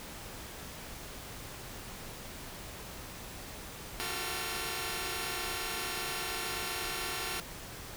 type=tone cluster; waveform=5% pulse; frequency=351.3 / 379.7 / 446.6 / 1376 Hz; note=F4 / F#4 / A4 / F6; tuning=+10 / +45 / +26 / -26 cents; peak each=-29 dBFS; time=4-7.4 s; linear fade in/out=0 ms; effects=pink hiss -45 dBFS RMS until 7.96 s